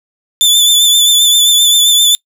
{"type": "tone with vibrato", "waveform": "sawtooth", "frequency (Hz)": 3509, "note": "A7", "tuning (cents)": -5, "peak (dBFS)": -3, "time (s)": [0.41, 2.15], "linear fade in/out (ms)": 0, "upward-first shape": "sine", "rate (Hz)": 7.6, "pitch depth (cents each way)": 37, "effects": ["noise-tail reverb RT60 0.1 s tail -25 dB re dry"]}